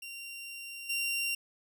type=tone with level steps; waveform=sawtooth; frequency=2764 Hz; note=F7; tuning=19 cents flat; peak=-38 / -27 dBFS; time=0.02-1.35 s; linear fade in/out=5 ms; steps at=0.89 s; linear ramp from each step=10 ms; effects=none